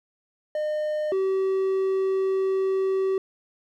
triangle tone pair in turn, 608 / 383 Hz, D#5 / G4, -40 / -40 cents, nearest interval minor sixth, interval 800 cents, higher first, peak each -22 / -19 dBFS, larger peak second, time 0.55-1.12 / 1.12-3.18 s, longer second, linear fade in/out 2 ms, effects none

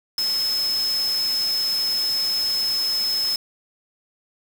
sine tone in noise, 5190 Hz, E8, 28 cents flat, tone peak -20 dBFS, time 0.18-3.36 s, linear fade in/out 2 ms, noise white, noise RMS -33 dBFS, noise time 0.18-3.36 s, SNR +10 dB, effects none

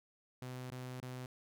sawtooth tone with dropouts, 127 Hz, B2, 49 cents sharp, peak -39 dBFS, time 0.42-1.26 s, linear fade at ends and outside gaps 2 ms, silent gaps 0.703-0.717 / 1.002-1.027 s, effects none

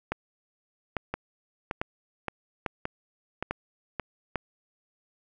two click trains, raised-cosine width 0.5 ms, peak -13 / -15 dBFS, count 6 / 6, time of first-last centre 0.12-4.357 / 1.14-3.997 s, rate 1.18 / 1.75 Hz, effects none

